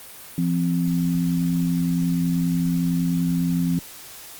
sine tone pair together, 171.01 / 261.6 Hz, F3 / C4, -36 / 0 cents, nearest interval perfect fifth, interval 736 cents, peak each -20 / -24 dBFS, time 0.38-3.79 s, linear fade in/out 2 ms, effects white hiss -41 dBFS RMS until 4.39 s + Opus 32 kbps

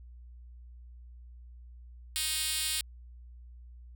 5% pulse tone with high-pass filter, 312 Hz, D#4, 5 cents sharp, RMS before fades -32 dBFS, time 2.16-2.81 s, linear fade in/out 0 ms, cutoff 4800 Hz, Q 0.85, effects added 60 Hz sine -47 dBFS peak until 3.95 s

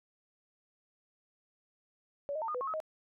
sine tone with pitch steps, 568 / 624 / 902 / 1223 / 498.2 / 1088 / 1277 / 628 Hz, C#5 / D#5 / A5 / D#6 / B4 / C#6 / D#6 / D#5, +42 / +5 / +43 / -30 / +15 / -33 / +45 / +16 cents, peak -33 dBFS, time 2.29-2.802 s, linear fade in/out 0 ms, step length 64 ms, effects none

